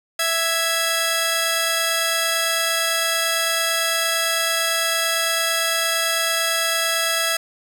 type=tone pair together; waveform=10% pulse; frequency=659.3 / 1662.7 Hz; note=E5 / G#6; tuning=0 / +2 cents; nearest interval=octave + major third; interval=1602 cents; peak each=-13 dBFS; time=0.19-7.37 s; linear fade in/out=5 ms; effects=none